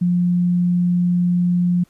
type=tone; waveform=sine; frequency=176.8 Hz; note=F3; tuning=22 cents sharp; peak=-14 dBFS; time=0.01-1.84 s; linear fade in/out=10 ms; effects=pink hiss -59 dBFS RMS until 1.89 s + resampled to 32000 Hz